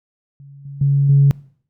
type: tone with level steps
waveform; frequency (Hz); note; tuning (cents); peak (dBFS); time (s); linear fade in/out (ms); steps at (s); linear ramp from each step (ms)
sine; 140; C#3; +18; -37 / -29 / -11 / -7; 0.4-1.31; 0; 0.65 / 0.81 / 1.09; 5
effects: noise-tail reverb RT60 0.6 s tail -23 dB re dry + tanh soft clip ceiling -3 dBFS